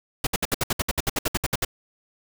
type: noise bursts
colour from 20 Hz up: pink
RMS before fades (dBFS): -23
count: 16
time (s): 0.24-1.649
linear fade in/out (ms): 5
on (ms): 29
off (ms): 63
effects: none